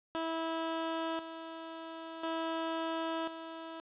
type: tone with tremolo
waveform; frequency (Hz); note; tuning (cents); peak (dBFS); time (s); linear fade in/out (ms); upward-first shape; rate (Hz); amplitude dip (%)
15% pulse; 326.2; E4; -18; -27; 0.15-3.8; 0; square; 0.48; 65
effects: resampled to 8000 Hz + 11-bit